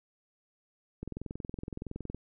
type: click train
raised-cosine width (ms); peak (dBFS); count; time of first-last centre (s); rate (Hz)
3; -25; 25; 1.03-2.146; 21.5
effects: none